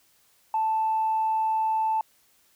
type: tone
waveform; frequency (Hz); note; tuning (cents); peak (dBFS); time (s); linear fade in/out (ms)
sine; 880; A5; 0; -21; 0.54-2.01; 2
effects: tanh soft clip ceiling -17 dBFS + white hiss -63 dBFS RMS until 2.55 s